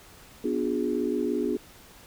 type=chord; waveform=sine; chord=B diminished seventh; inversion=none; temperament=equal with one note detuned; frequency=246.9 / 293.7 / 358.4 / 415.3 Hz; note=B3 / D4 / F4 / Ab4; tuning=0 / 0 / +45 / 0 cents; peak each=-30 dBFS; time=0.44-1.57 s; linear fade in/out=5 ms; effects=pink hiss -51 dBFS RMS until 2.06 s